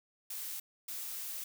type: noise bursts at uneven times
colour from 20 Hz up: blue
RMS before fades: -41 dBFS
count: 2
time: 0.3-0.6 / 0.88-1.44 s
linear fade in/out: 5 ms
effects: none